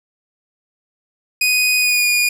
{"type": "tone with pitch glide", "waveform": "sawtooth", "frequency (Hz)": [2489, 2443], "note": ["D#7", "D#7"], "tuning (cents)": [0, -32], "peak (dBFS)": -10, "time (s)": [1.41, 2.29], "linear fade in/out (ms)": 5, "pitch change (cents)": -32, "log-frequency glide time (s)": [1.78, 2.06], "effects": []}